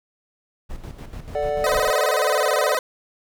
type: noise with tremolo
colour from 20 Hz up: brown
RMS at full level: -32 dBFS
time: 0.69-1.91 s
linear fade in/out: 20 ms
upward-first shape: square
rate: 6.8 Hz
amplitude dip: 60%
type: chord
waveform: triangle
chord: D major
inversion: second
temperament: equal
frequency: 440 / 587.3 / 740 Hz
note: A4 / D5 / F#5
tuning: 0 / 0 / 0 cents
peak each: -25 / -21 / -26 dBFS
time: 1.35-2.75 s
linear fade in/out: 2 ms
type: tone with vibrato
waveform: 20% pulse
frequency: 568 Hz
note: C#5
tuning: 42 cents sharp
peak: -15 dBFS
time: 1.64-2.79 s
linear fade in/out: 2 ms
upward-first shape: square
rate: 19 Hz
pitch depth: 190 cents each way
effects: none